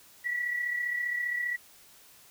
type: tone pair together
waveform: sine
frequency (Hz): 1940.4 / 1975.5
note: B6 / B6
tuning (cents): -31 / 0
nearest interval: unison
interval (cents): 31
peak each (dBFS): -29 / -38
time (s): 0.24-1.57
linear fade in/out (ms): 20
effects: white hiss -56 dBFS RMS until 2.3 s